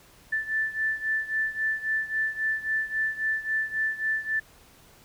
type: beating tone pair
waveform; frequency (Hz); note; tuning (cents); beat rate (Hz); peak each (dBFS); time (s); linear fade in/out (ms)
sine; 1760 / 1763.7; A6 / A6; 0 / +4; 3.7; -27 / -30; 0.32-4.4; 10
effects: pink hiss -55 dBFS RMS until 5.04 s